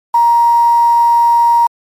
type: tone with quantisation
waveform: sine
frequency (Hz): 940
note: A#5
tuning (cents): +14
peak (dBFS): -6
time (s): 0.14-1.67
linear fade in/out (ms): 5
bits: 5
effects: MP3 64 kbps